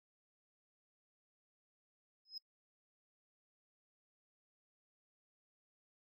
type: tone with exponential growth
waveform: sine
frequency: 5110 Hz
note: D#8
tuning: 45 cents sharp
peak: -38 dBFS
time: 2.25-2.38 s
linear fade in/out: 5 ms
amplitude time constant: 28 ms
effects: noise-tail reverb RT60 0.1 s tail -24 dB re dry + tanh soft clip ceiling -39 dBFS